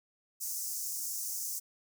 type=high-pass noise; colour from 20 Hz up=pink; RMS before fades=-37 dBFS; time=0.4-1.6 s; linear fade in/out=20 ms; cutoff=5600 Hz; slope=48 dB/octave; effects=none